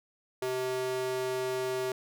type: tone with high-pass filter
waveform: square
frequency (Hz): 128.6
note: C3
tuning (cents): -30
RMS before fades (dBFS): -32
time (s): 0.42-1.92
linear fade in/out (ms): 2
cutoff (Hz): 410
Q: 2.1
effects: none